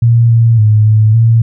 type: tone with pitch steps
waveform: sine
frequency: 117 / 115.3 / 107.2 / 108.4 / 114.4 Hz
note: A#2 / A#2 / A2 / A2 / A#2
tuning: +7 / -19 / -45 / -25 / -32 cents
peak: -4 dBFS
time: 0.02-1.42 s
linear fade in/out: 5 ms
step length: 280 ms
effects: none